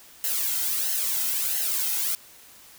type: noise with flanger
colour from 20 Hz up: blue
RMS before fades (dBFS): -26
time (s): 0.24-2.15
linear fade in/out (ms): 0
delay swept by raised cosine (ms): 0.84 to 1.78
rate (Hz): 1.5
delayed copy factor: -0.7
effects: white hiss -50 dBFS RMS until 2.78 s